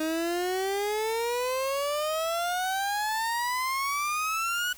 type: exponential sweep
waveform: 30% pulse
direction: up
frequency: 311.1 to 1480 Hz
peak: -24 dBFS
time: 0-4.73 s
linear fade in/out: 5 ms
effects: added 50 Hz sine -59 dBFS peak until 4.77 s + white hiss -50 dBFS RMS until 4.77 s